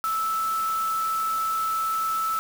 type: tone in noise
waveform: sine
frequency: 1314 Hz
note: E6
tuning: 6 cents flat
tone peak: -23 dBFS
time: 0.04-2.39 s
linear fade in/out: 0 ms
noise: white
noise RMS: -38 dBFS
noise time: 0.04-2.39 s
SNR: +12 dB
effects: none